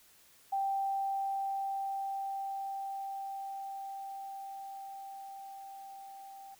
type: tone with level ramp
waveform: sine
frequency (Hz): 784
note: G5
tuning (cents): 0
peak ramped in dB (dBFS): -29 to -47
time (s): 0.52-6.55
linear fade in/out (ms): 10
effects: white hiss -62 dBFS RMS until 6.59 s